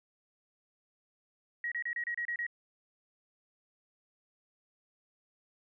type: tone bursts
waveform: sine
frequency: 1900 Hz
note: A#6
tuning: 33 cents sharp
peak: -32 dBFS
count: 8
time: 1.64-2.466 s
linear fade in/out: 2 ms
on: 77 ms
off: 30 ms
effects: none